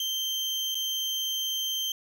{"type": "tone with dropouts", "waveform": "35% pulse", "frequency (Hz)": 3136, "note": "G7", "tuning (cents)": 0, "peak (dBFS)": -26, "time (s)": [0, 1.92], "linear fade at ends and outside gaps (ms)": 2, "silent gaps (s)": [0.746, 0.752], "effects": []}